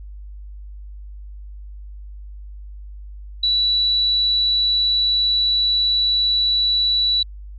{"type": "tone", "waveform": "sine", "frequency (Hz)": 3941, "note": "B7", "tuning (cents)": -4, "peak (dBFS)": -15, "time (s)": [3.43, 7.23], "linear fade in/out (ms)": 5, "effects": ["added 50 Hz sine -33 dBFS peak until 7.58 s"]}